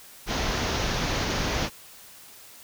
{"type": "low-pass noise", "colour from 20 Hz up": "pink", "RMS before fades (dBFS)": -27, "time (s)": [0.26, 1.7], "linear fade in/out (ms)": 50, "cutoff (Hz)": 6600, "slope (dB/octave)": 96, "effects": ["white hiss -48 dBFS RMS until 2.63 s"]}